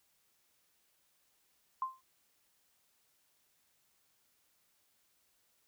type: tone with exponential decay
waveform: sine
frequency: 1046.5 Hz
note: C6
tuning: in tune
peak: -29 dBFS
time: 1.82-2.01 s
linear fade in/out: 2 ms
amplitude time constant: 40 ms
effects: white hiss -74 dBFS RMS until 5.67 s